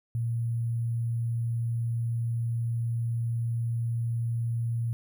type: tone with sample-and-hold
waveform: sine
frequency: 116.54 Hz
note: A#2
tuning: in tune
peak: -26 dBFS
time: 0.15-4.93 s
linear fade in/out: 0 ms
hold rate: 11025 Hz
effects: none